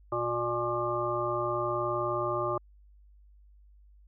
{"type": "harmonic tone", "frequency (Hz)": 119.5, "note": "A#2", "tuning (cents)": 43, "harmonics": [1, 3, 5, 7, 9, 10], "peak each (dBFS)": [-39, -33, -33, -39, -36, -33], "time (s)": [0.12, 2.58], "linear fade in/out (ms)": 5, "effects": ["added 50 Hz sine -54 dBFS peak until 4.07 s"]}